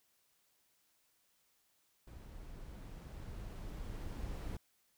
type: noise with level ramp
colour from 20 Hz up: brown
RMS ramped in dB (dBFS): -52 to -41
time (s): 2.07-4.57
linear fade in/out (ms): 5
effects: white hiss -75 dBFS RMS until 4.97 s